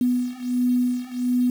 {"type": "beating tone pair", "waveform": "sine", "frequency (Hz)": [246.9, 248.3], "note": ["B3", "B3"], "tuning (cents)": [0, 9], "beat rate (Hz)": 1.4, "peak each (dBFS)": [-23, -22], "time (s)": [0.01, 1.5], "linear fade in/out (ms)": 2, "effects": ["7-bit"]}